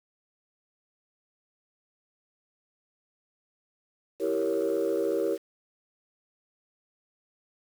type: chord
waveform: sine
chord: E diminished seventh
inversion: none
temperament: equal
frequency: 329.6 / 392 / 466.2 / 554.4 Hz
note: E4 / G4 / Bb4 / Db5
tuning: 0 / 0 / 0 / 0 cents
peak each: -30 / -28 / -28 / -30 dBFS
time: 4.19-5.38 s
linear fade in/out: 50 ms
effects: tanh soft clip ceiling -19 dBFS + 8-bit